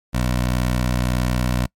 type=tone with notch filter; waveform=15% pulse; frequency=61.7 Hz; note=B1; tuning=1 cent flat; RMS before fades=-20 dBFS; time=0.13-1.67 s; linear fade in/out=20 ms; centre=400 Hz; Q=1.8; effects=noise-tail reverb RT60 0.1 s tail -26 dB re dry + MP3 64 kbps